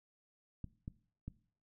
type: clicks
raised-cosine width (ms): 5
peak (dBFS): -30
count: 3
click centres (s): 0.643 / 0.879 / 1.28
effects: noise-tail reverb RT60 0.5 s tail -19 dB re dry